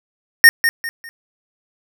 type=tone with echo; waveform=square; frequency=1840 Hz; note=A#6; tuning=23 cents flat; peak=-3 dBFS; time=0.44-0.49 s; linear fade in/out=0 ms; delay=200 ms; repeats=3; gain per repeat=-10 dB; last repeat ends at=1.09 s; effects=none